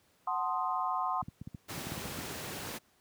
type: chord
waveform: sine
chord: F# diminished seventh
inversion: none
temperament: equal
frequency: 740 / 880 / 1046.5 / 1244.5 Hz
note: F#5 / A5 / C6 / Eb6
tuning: 0 / 0 / 0 / 0 cents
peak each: -35 / -39 / -33 / -37 dBFS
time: 0.27-1.22 s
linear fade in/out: 5 ms
type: clicks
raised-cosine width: 5 ms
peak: -27 dBFS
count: 12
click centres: 1.227 / 1.284 / 1.415 / 1.474 / 1.547 / 1.779 / 1.869 / 1.92 / 1.978 / 2.055 / 2.087 / 2.189 s
type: noise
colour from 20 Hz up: pink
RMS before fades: -40 dBFS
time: 1.68-2.79 s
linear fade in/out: 20 ms
effects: pink hiss -68 dBFS RMS until 3 s + high-pass 100 Hz 12 dB/octave